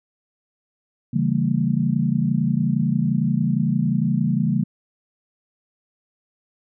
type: chord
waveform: sine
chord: C# diminished seventh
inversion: none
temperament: equal with one note detuned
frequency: 138.59 / 164.81 / 196 / 227.1 Hz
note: C#3 / E3 / G3 / Bb3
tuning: 0 / 0 / 0 / -45 cents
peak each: -23 dBFS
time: 1.13-4.64 s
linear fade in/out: 10 ms
effects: none